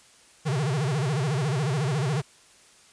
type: tone with vibrato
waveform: square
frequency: 141.2 Hz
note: C#3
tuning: 32 cents sharp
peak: -24 dBFS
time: 0.45-2.22 s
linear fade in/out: 20 ms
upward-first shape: sine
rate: 14 Hz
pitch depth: 230 cents each way
effects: white hiss -55 dBFS RMS until 2.92 s + resampled to 22050 Hz